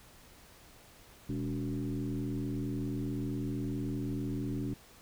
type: tone with frequency modulation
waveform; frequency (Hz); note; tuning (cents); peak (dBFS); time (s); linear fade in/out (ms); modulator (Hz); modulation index
sine; 202.3; G#3; -45; -32; 1.29-4.74; 5; 80; 1.6
effects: pink hiss -57 dBFS RMS until 5.01 s